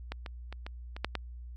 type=clicks; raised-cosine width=0.3 ms; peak=-20 / -24 / -26 / -24 / -25 / -13 / -16 dBFS; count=7; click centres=0.12 / 0.262 / 0.526 / 0.665 / 0.965 / 1.046 / 1.153 s; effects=added 60 Hz sine -41 dBFS peak until 1.56 s + MP3 64 kbps